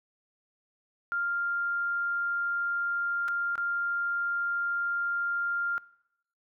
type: tone with dropouts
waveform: sine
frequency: 1396.9 Hz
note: F6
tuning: in tune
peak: -27 dBFS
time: 1.12-5.78 s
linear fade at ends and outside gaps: 0 ms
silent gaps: 3.281-3.285 / 3.555-3.579 s
effects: noise-tail reverb RT60 0.8 s tail -21 dB re dry